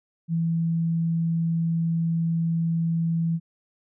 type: tone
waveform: sine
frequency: 165.6 Hz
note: E3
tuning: 8 cents sharp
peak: -21 dBFS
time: 0.28-3.4 s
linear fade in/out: 50 ms
effects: none